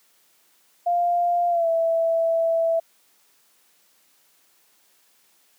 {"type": "tone with pitch glide", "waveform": "sine", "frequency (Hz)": [698.5, 660.4], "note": ["F5", "E5"], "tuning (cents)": [0, 3], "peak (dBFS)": -18, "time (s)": [0.86, 2.8], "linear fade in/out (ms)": 10, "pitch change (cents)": -97, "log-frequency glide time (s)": [1.49, 1.68], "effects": ["white hiss -61 dBFS RMS until 5.58 s", "high-pass 200 Hz 12 dB/octave"]}